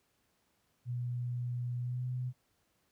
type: tone with pitch glide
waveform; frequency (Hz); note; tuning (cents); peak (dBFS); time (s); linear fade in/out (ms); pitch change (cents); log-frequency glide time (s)
sine; 122.3 to 125.81; B2 to B2; -16 to +32; -33; 0.85-2.33; 50; +48; 1.8-2.05
effects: pink hiss -75 dBFS RMS until 2.91 s + high-pass 60 Hz 12 dB/octave